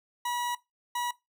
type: tone bursts at uneven times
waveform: 40% pulse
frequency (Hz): 968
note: B5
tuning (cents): -35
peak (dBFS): -28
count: 2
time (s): 0.25-0.55 / 0.95-1.11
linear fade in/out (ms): 5
effects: noise-tail reverb RT60 0.2 s tail -20 dB re dry